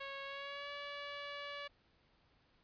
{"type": "tone with pitch glide", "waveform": "10% pulse", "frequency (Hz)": [550, 573], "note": ["C#5", "D5"], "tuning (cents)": [-14, -43], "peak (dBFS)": -35, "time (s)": [0, 1.68], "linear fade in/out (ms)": 10, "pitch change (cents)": 71, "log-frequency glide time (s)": [0.24, 0.7], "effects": ["pink hiss -72 dBFS RMS until 2.63 s", "resampled to 11025 Hz"]}